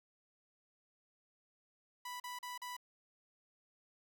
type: tone bursts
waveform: sawtooth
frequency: 987.8 Hz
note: B5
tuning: in tune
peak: -39 dBFS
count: 4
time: 2.05-2.767 s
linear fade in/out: 5 ms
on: 150 ms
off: 39 ms
effects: none